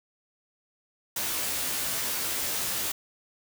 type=noise with comb filter; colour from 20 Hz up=white; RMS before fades=-30 dBFS; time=1.16-2.92 s; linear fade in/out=5 ms; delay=15 ms; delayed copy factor=+0.95; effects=none